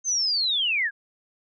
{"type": "linear sweep", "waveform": "sine", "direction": "down", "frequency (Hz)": [6330, 1564], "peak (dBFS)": -21, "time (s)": [0.04, 0.91], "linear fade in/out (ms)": 50, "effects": []}